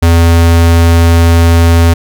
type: tone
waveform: square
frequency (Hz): 84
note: E2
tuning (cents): +33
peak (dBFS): -4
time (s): 0.02-1.94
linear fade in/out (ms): 10
effects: none